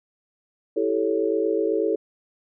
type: chord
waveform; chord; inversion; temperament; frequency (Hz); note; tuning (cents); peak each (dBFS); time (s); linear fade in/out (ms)
sine; A dominant seventh; second; equal; 329.6 / 392 / 440 / 554.4; E4 / G4 / A4 / C#5; 0 / 0 / 0 / 0; -26 / -26 / -23 / -29; 0.76-1.96; 10
effects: none